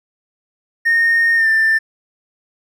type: tone with pitch glide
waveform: triangle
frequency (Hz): 1842 to 1782.3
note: A#6 to A6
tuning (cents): -21 to +22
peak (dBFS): -8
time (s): 0.85-1.79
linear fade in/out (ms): 20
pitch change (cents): -57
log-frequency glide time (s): 1.36-1.47
effects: tanh soft clip ceiling -7 dBFS